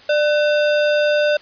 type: tone with sample-and-hold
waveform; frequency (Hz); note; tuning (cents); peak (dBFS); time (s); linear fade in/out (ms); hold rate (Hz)
sine; 595; D5; +22; -13; 0.09-1.37; 5; 2100
effects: white hiss -44 dBFS RMS until 1.41 s + resampled to 11025 Hz